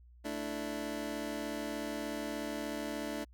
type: chord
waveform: 25% pulse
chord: A suspended fourth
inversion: none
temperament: just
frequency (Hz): 220 / 293.3 / 330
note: A3 / D4 / E4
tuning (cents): 0 / -2 / +2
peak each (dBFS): -39 / -35 / -40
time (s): 0.24-3.25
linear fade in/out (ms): 20
effects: added 60 Hz sine -55 dBFS peak until 3.33 s